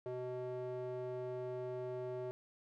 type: tone with band-pass filter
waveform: square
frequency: 125.8 Hz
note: B2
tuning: 32 cents sharp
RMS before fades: -42 dBFS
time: 0.06-2.31 s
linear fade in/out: 0 ms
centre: 490 Hz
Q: 9.8
effects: none